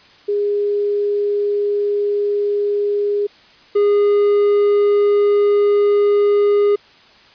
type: tone pair in turn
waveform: sine / triangle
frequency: 410 / 410 Hz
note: G#4 / G#4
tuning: -22 / -22 cents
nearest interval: unison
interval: 0 cents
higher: neither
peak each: -15 / -9 dBFS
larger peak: second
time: 0.28-3.27 / 3.75-6.76 s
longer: second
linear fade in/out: 10 ms
effects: white hiss -47 dBFS RMS until 7.34 s + resampled to 11025 Hz